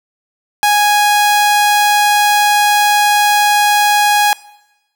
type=tone; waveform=sawtooth; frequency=829 Hz; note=G#5; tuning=3 cents flat; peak=-5 dBFS; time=0.63-4.33 s; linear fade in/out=0 ms; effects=noise-tail reverb RT60 1.0 s tail -21 dB re dry